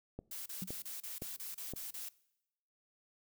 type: click train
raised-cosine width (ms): 2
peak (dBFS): -29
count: 4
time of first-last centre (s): 0.19-1.736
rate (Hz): 1.94
type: noise bursts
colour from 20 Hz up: blue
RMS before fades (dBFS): -44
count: 10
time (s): 0.31-2.089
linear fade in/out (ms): 5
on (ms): 150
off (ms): 31
type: tone with exponential decay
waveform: sine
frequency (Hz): 183.9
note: F#3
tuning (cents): -10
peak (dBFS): -35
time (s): 0.62-0.73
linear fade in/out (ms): 2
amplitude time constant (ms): 22
effects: noise-tail reverb RT60 0.9 s tail -22 dB re dry